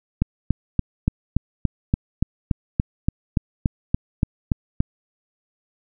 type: click train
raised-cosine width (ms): 5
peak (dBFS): -5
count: 17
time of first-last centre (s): 0.22-4.805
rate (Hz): 3.49
effects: none